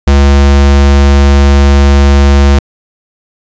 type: tone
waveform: square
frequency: 70 Hz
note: C#2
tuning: 18 cents sharp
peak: -3 dBFS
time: 0.07-2.59 s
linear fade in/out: 5 ms
effects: resampled to 16000 Hz